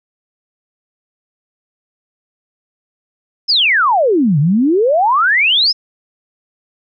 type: exponential two-way sweep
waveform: sine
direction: down then up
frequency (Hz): 5360 to 136.8 to 5360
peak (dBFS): -9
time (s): 3.48-5.73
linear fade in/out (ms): 20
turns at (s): 4.39
effects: none